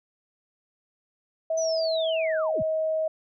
sine tone with pitch glide, 646 to 633.4 Hz, E5 to D#5, -35 to +31 cents, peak -23 dBFS, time 1.5-3.08 s, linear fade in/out 5 ms, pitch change -34 cents, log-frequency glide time 2.23-2.36 s
sine linear sweep, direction down, 6150 to 40.69 Hz, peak -31 dBFS, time 1.57-2.63 s, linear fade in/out 10 ms
effects none

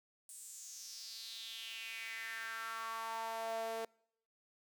sawtooth tone with high-pass filter sweep, 225.7 Hz, A3, 44 cents sharp, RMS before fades -44 dBFS, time 0.29-3.85 s, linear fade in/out 2 ms, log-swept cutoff 8900 to 530 Hz, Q 4.4, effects noise-tail reverb RT60 0.7 s tail -26 dB re dry

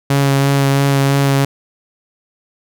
sawtooth tone with vibrato, 138.59 Hz, C#3, in tune, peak -7 dBFS, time 0.1-1.45 s, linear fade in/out 5 ms, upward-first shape sine, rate 3 Hz, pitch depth 14 cents each way, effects none

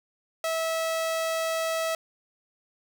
sawtooth tone, 650 Hz, E5, 24 cents flat, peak -22 dBFS, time 0.44-1.95 s, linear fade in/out 2 ms, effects none

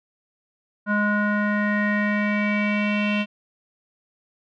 square tone with low-pass filter sweep, 207.7 Hz, G#3, in tune, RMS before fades -22 dBFS, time 0.86-3.26 s, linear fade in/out 50 ms, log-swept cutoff 1400 to 2800 Hz, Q 6.2, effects none

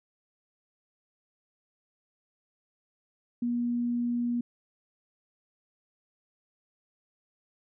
sine tone, 239.9 Hz, A#3, 50 cents sharp, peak -26 dBFS, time 3.42-4.41 s, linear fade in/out 5 ms, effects none

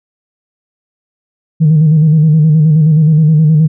sine tone with vibrato, 155.4 Hz, D#3, 2 cents flat, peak -3 dBFS, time 1.6-3.68 s, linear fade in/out 20 ms, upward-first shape square, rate 9.5 Hz, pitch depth 54 cents each way, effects tanh soft clip ceiling -1 dBFS

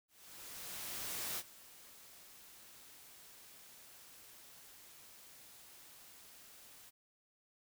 white noise with ADSR envelope, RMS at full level -40 dBFS, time 0.08-6.91 s, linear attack 1300 ms, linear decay 46 ms, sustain -18 dB, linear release 25 ms, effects none

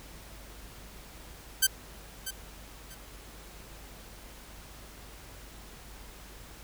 5% pulse tone with echo, 1551 Hz, G6, 19 cents flat, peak -9 dBFS, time 1.62-1.67 s, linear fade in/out 10 ms, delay 640 ms, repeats 2, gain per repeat -13 dB, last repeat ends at 2.95 s, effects added 50 Hz sine -50 dBFS peak until 6.63 s + pink hiss -50 dBFS RMS until 6.63 s

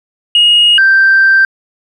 sine tone pair in turn, 2873 / 1567.4 Hz, F7 / G6, +48 / -1 cents, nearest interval minor seventh, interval 1049 cents, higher first, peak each -3 dBFS, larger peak neither, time 0.35-0.78 / 0.78-1.45 s, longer second, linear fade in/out 2 ms, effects tanh soft clip ceiling -1 dBFS

